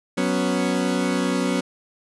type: chord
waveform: 30% pulse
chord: F# suspended fourth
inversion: none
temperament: equal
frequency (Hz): 185 / 246.9 / 277.2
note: F#3 / B3 / C#4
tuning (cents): 0 / 0 / 0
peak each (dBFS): -22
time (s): 0.17-1.61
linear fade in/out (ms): 10
effects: resampled to 24000 Hz